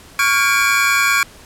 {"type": "tone cluster", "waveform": "square", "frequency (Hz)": [1117, 1410, 1622, 2276, 2386], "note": ["C#6", "F6", "G#6", "C#7", "D7"], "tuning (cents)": [13, 16, -41, 45, 27], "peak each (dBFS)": -20, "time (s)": [0.19, 1.23], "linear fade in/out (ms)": 2, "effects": ["pink hiss -42 dBFS RMS until 1.45 s", "low-pass 12000 Hz 12 dB/octave"]}